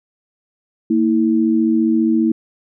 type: tone pair together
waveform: sine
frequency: 228.8 / 323.6 Hz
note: A#3 / E4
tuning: -32 / -32 cents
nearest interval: tritone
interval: 600 cents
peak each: -15 dBFS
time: 0.9-2.32 s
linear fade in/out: 5 ms
effects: none